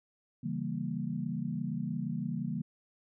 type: chord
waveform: sine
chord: C# diminished seventh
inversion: none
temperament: equal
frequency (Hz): 138.59 / 164.81 / 196 / 233.1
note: C#3 / E3 / G3 / Bb3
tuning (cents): 0 / 0 / 0 / 0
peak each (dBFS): -39 / -37 / -38 / -37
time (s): 0.43-2.62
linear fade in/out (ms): 10
effects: none